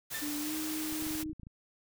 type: noise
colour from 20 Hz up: white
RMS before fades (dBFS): -39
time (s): 0.1-1.24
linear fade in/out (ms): 20
type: tone with exponential decay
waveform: 35% pulse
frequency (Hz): 1787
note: A6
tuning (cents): +26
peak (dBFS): -34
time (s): 0.14-0.42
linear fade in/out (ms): 5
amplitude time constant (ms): 59
type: tone with pitch glide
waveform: sine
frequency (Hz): 295.3 to 310.9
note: D4 to D#4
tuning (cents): +10 to -1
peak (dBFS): -35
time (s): 0.21-1.33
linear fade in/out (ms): 20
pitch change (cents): +89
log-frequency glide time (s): 0.39-0.54
type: clicks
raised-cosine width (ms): 5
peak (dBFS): -35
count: 12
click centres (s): 0.926 / 1.024 / 1.067 / 1.109 / 1.153 / 1.23 / 1.261 / 1.296 / 1.33 / 1.397 / 1.433 / 1.469
effects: none